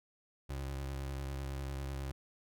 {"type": "tone with vibrato", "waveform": "30% pulse", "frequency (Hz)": 68, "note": "C#2", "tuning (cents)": -33, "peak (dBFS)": -35, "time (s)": [0.49, 2.12], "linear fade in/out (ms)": 10, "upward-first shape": "sine", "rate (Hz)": 10, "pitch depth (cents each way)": 29, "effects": []}